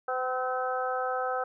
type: harmonic tone with a mistuned harmonic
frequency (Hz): 255.1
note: C4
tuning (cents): -44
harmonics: 2 / 3 / 4 / 5 / 6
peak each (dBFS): -32 / -32 / -43 / -33 / -38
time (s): 0.08-1.44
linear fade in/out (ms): 5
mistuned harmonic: 5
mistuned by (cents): +20
effects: none